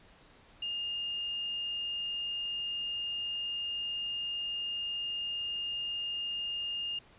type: tone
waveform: sine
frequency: 2826 Hz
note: F7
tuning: 20 cents sharp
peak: -33 dBFS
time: 0.62-6.99 s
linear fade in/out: 5 ms
effects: pink hiss -59 dBFS RMS until 7.18 s + resampled to 8000 Hz